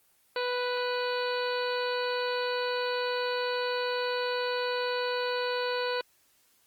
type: harmonic tone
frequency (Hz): 493.9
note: B4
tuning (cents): 0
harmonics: 1 / 2 / 3 / 4 / 5 / 6 / 7 / 8 / 9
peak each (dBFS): -30 / -35 / -36 / -45 / -41 / -43 / -51 / -40 / -41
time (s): 0.36-6.01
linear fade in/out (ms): 2
effects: white hiss -66 dBFS RMS until 6.66 s + Opus 24 kbps